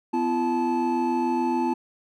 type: tone cluster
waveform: triangle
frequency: 251.3 / 338.3 / 871 Hz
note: B3 / E4 / A5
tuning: +30 / +45 / -18 cents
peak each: -24 dBFS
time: 0.13-1.74 s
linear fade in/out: 10 ms
effects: none